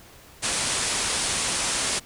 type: low-pass noise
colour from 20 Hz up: white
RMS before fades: -26 dBFS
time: 0.42-2 s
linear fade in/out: 20 ms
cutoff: 10000 Hz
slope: 96 dB/octave
effects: pink hiss -49 dBFS RMS until 2.05 s